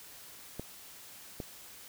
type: clicks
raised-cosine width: 2 ms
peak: -24 dBFS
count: 2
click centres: 0.596 / 1.402 s
effects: white hiss -51 dBFS RMS until 1.88 s